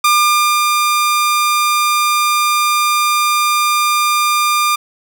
sawtooth tone with ADSR envelope, 1200 Hz, D6, 37 cents sharp, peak -5 dBFS, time 0.04-4.76 s, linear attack 6 ms, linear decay 560 ms, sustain -3 dB, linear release 11 ms, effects none

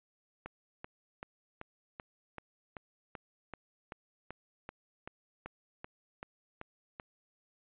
click train, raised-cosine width 0.5 ms, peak -27 dBFS, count 18, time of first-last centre 0.46-6.998 s, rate 2.6 Hz, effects resampled to 8000 Hz

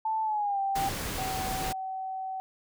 sine tone with pitch glide, 880 to 784 Hz, A5 to G5, 0 to 0 cents, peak -26 dBFS, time 0.05-0.89 s, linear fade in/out 5 ms, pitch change -200 cents, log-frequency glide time 0.23-0.6 s
pink noise, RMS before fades -34 dBFS, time 0.75-1.73 s, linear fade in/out 10 ms
sine tone, 760 Hz, F#5, 46 cents sharp, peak -32 dBFS, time 1.18-2.4 s, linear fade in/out 0 ms
effects none

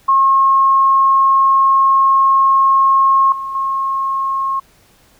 sine tone with level steps, 1080 Hz, C#6, 45 cents flat, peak -8 / -21 / -15 dBFS, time 0.08-4.6 s, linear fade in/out 10 ms, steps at 3.32 / 3.55 s, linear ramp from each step 2 ms, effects pink hiss -51 dBFS RMS until 5.19 s

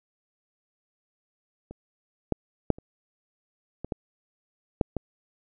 clicks, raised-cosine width 2 ms, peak -27 / -10 / -6 / -30 / -20 / -15 / -7 / -15 dBFS, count 8, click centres 1.71 / 2.323 / 2.703 / 2.785 / 3.846 / 3.922 / 4.812 / 4.967 s, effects none

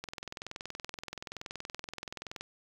click train, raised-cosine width 0.2 ms, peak -22 dBFS, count 51, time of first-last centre 0.04-2.41 s, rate 21.1 Hz, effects 8-bit

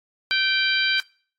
harmonic tone with a mistuned harmonic, 784 Hz, G5, in tune, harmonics 2 / 3 / 4 / 5 / 6, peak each -23 / -25 / -26 / -27 / -28 dBFS, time 0.31-1 s, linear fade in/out 0 ms, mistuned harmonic 2, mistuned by -31 cents, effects noise-tail reverb RT60 0.5 s tail -25 dB re dry + AAC 48 kbps

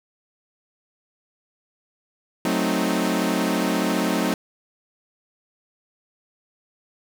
sawtooth chord, F# diminished seventh, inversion none, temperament equal, 185 / 220 / 261.6 / 311.1 Hz, F#3 / A3 / C4 / Eb4, 0 / 0 / 0 / 0 cents, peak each -22 dBFS, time 2.45-4.34 s, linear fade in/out 2 ms, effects none

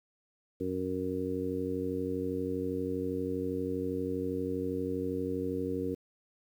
harmonic tone, 92.5 Hz, F#2, in tune, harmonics 1 / 2 / 3 / 4 / 5, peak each -41 / -41 / -35 / -38 / -35 dBFS, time 0.6-5.95 s, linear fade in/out 10 ms, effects 10-bit

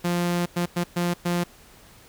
sawtooth tone bursts at uneven times, 174.61 Hz, F3, in tune, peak -18 dBFS, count 5, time 0.04-0.46 / 0.56-0.66 / 0.76-0.84 / 0.96-1.14 / 1.25-1.44 s, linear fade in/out 10 ms, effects pink hiss -51 dBFS RMS until 2.08 s

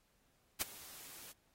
white noise with ADSR envelope, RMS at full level -33 dBFS, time 0.59-1.32 s, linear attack 27 ms, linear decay 12 ms, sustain -20 dB, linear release 3 ms, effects pink hiss -75 dBFS RMS until 1.54 s + AAC 48 kbps

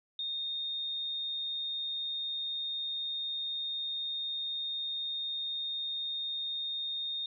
sine tone, 3678 Hz, A#7, 24 cents flat, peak -33 dBFS, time 0.19-7.26 s, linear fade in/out 2 ms, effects none

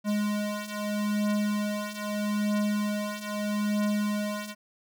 square beating tone pair, 207.7 / 208.49 Hz, G#3 / G#3, 0 / +7 cents, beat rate 0.79 Hz, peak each -32 / -29 dBFS, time 0.04-4.55 s, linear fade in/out 50 ms, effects none

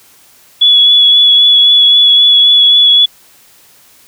sine tone with vibrato, 3396 Hz, G#7, 38 cents sharp, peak -3 dBFS, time 0.61-3.06 s, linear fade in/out 10 ms, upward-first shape sine, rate 3.8 Hz, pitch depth 16 cents each way, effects white hiss -44 dBFS RMS until 4.07 s

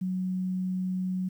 sine tone, 185 Hz, F#3, in tune, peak -27 dBFS, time 0.01-1.29 s, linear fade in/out 10 ms, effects 10-bit

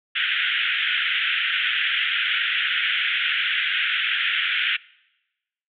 white band-pass noise, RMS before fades -23 dBFS, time 0.15-4.77 s, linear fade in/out 10 ms, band 1400 to 3400 Hz, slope 96 dB/octave, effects noise-tail reverb RT60 1.0 s tail -24 dB re dry

